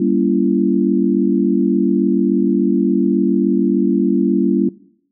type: chord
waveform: sine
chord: G diminished seventh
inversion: none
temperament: just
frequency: 196 / 235.2 / 282.2 / 338.7 Hz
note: G3 / Bb3 / Db4 / Fb4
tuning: 0 / +16 / +31 / +47 cents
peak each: -18 dBFS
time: 0-4.69 s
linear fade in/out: 5 ms
effects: noise-tail reverb RT60 0.7 s tail -20 dB re dry